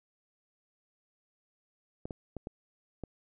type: clicks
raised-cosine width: 2 ms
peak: -25 dBFS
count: 5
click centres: 2.055 / 2.108 / 2.367 / 2.471 / 3.037 s
effects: none